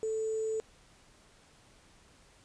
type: tone with sample-and-hold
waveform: sine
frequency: 440 Hz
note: A4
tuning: in tune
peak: -30 dBFS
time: 0.03-0.6 s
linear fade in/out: 0 ms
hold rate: 7350 Hz
effects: pink hiss -61 dBFS RMS until 2.44 s + resampled to 22050 Hz